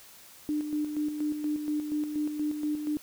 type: tone with tremolo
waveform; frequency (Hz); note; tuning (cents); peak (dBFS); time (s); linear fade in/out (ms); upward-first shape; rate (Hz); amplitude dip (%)
sine; 300; D4; +37; -26; 0.49-2.97; 0; square; 4.2; 50
effects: white hiss -52 dBFS RMS until 3.02 s